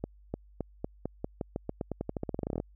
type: accelerating click train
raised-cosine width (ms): 2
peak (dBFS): -19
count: 25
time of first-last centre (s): 0.04-2.601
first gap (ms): 300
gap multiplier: 0.89
effects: added 50 Hz sine -54 dBFS peak until 2.75 s